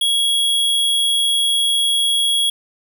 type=tone; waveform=square; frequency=3322 Hz; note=G#7; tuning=in tune; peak=-15 dBFS; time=0.01-2.5 s; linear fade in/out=5 ms; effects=none